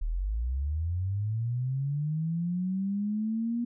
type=linear sweep; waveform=sine; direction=up; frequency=35.67 to 240 Hz; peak=-27 dBFS; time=0.01-3.65 s; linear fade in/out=10 ms; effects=none